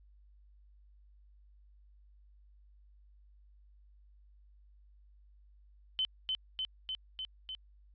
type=tone with echo; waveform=sine; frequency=3059 Hz; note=G7; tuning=43 cents flat; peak=-29 dBFS; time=5.99-6.05 s; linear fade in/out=0 ms; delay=300 ms; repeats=5; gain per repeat=-2 dB; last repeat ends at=7.55 s; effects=added 50 Hz sine -58 dBFS peak until 7.94 s + resampled to 11025 Hz